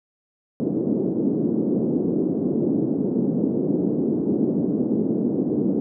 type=band-pass noise; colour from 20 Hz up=pink; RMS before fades=-22 dBFS; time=0.6-5.8 s; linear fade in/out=0 ms; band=200 to 370 Hz; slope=24 dB/octave; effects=none

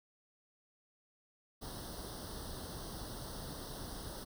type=noise with comb filter; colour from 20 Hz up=pink; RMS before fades=-45 dBFS; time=1.61-4.25 s; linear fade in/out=20 ms; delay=0.21 ms; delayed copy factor=+0.95; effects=none

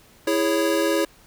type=chord; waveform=square; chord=C# minor; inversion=first; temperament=equal with one note detuned; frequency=329.6 / 412.9 / 554.4 Hz; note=E4 / G#4 / C#5; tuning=0 / -10 / 0 cents; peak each=-23 / -26 / -24 dBFS; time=0.27-1.05 s; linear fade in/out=5 ms; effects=pink hiss -53 dBFS RMS until 1.26 s

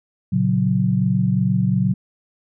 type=chord; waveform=sine; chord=F# major; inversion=first; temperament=equal with one note detuned; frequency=116.54 / 139.23 / 185 Hz; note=A#2 / C#3 / F#3; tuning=0 / +8 / 0 cents; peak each=-21 / -21 / -18 dBFS; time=0.32-1.94 s; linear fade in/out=10 ms; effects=none

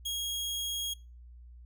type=tone; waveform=sawtooth; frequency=3284 Hz; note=G#7; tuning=20 cents flat; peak=-29 dBFS; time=0.05-0.94 s; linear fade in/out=10 ms; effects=noise-tail reverb RT60 0.3 s tail -24 dB re dry + added 60 Hz sine -48 dBFS peak until 1.65 s

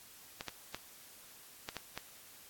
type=clicks; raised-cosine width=0.2 ms; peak=-22 dBFS; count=6; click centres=0.409 / 0.483 / 0.746 / 1.689 / 1.767 / 1.976 s; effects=white hiss -56 dBFS RMS until 2.49 s + AAC 64 kbps

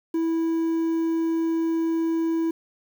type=tone with quantisation; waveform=triangle; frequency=328.1 Hz; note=E4; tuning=8 cents flat; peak=-19 dBFS; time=0.14-2.51 s; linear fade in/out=5 ms; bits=8; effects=none

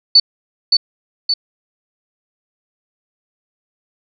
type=tone with echo; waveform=sine; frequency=4492 Hz; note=C#8; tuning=22 cents sharp; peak=-4 dBFS; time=0.15-0.2 s; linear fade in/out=5 ms; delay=570 ms; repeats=2; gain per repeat=-4 dB; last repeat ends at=1.34 s; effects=none

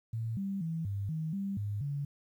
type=tone with pitch steps; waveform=sine; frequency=113.3 / 196.1 / 163.3 / 99.8 / 158.4 / 197.1 / 102.9 / 142.5 Hz; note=A#2 / G3 / E3 / G2 / D#3 / G3 / G#2 / C#3; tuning=-49 / +1 / -16 / +32 / +31 / +10 / -16 / +48 cents; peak=-32 dBFS; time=0.13-2.05 s; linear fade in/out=5 ms; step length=240 ms; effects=11-bit

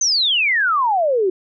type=exponential sweep; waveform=sine; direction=down; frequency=6340 to 357.5 Hz; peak=-14 dBFS; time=0.01-1.3 s; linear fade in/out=5 ms; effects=none

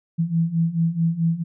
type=beating tone pair; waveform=sine; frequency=163.2 / 167.8 Hz; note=E3 / E3; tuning=-17 / +31 cents; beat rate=4.6 Hz; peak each=-23 / -20 dBFS; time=0.18-1.44 s; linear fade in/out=20 ms; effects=none

